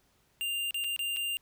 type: tone with dropouts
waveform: square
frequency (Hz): 2794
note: F7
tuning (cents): 0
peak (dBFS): -31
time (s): 0.41-1.37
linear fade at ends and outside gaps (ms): 0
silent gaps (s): 0.708-0.744 / 0.84-0.844 / 0.963-0.992 / 1.163-1.169
effects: pink hiss -69 dBFS RMS until 1.41 s